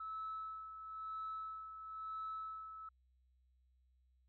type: tone with tremolo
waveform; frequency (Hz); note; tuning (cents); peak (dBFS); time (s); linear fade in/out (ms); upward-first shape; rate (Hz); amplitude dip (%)
sine; 1303; E6; -20; -40; 0-2.89; 5; sine; 1; 60
effects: tanh soft clip ceiling -37 dBFS + added 63 Hz sine -70 dBFS peak until 4.28 s